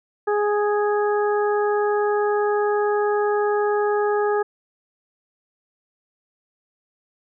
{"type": "harmonic tone", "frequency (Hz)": 415.3, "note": "G#4", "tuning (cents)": 0, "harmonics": [1, 2, 3, 4], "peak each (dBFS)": [-19, -25, -29, -31], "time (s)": [0.27, 4.43], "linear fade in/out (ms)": 10, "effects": []}